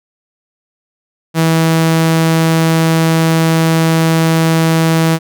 sawtooth tone, 162.6 Hz, E3, 23 cents flat, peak -5 dBFS, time 1.34-5.19 s, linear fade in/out 50 ms, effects none

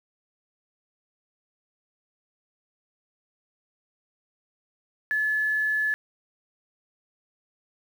sine tone, 1721 Hz, A6, 39 cents flat, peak -22 dBFS, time 5.11-5.94 s, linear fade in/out 0 ms, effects 8-bit

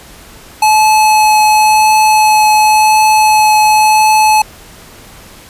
square tone with vibrato, 859 Hz, A5, 42 cents flat, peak -6 dBFS, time 0.62-4.42 s, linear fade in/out 5 ms, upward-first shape triangle, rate 0.93 Hz, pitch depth 9 cents each way, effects pink hiss -36 dBFS RMS until 5.49 s + resampled to 32000 Hz

